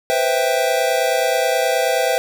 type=chord; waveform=square; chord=C major seventh; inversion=third; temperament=equal; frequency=493.9 / 523.3 / 659.3 / 784 Hz; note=B4 / C5 / E5 / G5; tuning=0 / 0 / 0 / 0 cents; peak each=-23 / -22 / -21 / -23 dBFS; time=0.1-2.18 s; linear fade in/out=0 ms; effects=none